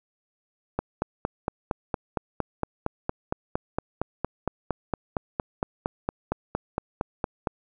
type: click train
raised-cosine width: 1 ms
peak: -11 dBFS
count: 30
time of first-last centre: 0.79-7.472 s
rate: 4.34 Hz
effects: none